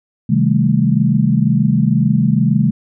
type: chord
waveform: sine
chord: A half-diminished seventh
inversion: first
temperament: just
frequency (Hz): 132 / 158.4 / 198 / 220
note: C3 / Eb3 / G3 / A3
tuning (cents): +16 / +31 / +18 / 0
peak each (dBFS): -16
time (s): 0.29-2.71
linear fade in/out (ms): 10
effects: none